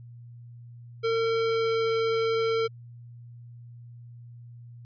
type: tone with pitch glide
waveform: square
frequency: 454.5 to 451.9 Hz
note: A#4 to A4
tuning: -44 to +46 cents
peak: -24 dBFS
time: 1.03-2.68 s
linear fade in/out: 20 ms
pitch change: -10 cents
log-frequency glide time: 1.24-1.86 s
effects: added 119 Hz sine -43 dBFS peak until 4.85 s + resampled to 11025 Hz